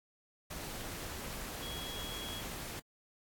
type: tone in noise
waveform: sine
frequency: 3322 Hz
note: G#7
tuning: in tune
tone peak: -43 dBFS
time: 1.62-2.41 s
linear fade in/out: 10 ms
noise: pink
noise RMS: -43 dBFS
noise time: 0.5-2.8 s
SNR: -3 dB
effects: AAC 64 kbps